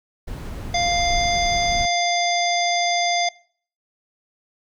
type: noise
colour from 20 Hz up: brown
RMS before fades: -29 dBFS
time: 0.27-1.86 s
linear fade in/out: 10 ms
type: harmonic tone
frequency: 698.5 Hz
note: F5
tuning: in tune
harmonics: 1 / 3 / 5 / 7 / 9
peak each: -20 / -25 / -27 / -28 / -30 dBFS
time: 0.74-3.29 s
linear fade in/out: 5 ms
effects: noise-tail reverb RT60 0.5 s tail -22 dB re dry